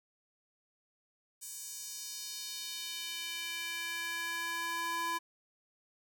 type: tone with high-pass filter sweep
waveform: square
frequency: 335.8 Hz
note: E4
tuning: 32 cents sharp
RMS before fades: -39 dBFS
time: 1.41-5.19 s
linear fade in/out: 20 ms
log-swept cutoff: 7800 to 960 Hz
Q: 1.7
effects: none